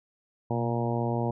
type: harmonic tone with a mistuned harmonic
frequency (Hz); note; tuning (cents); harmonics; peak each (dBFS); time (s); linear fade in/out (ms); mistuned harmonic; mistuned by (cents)
117.6; A#2; +16; 1 / 2 / 3 / 4 / 5 / 6 / 7 / 8; -29 / -32 / -34 / -35 / -36 / -37 / -37 / -38; 0.5-1.31; 5; 1; +63
effects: none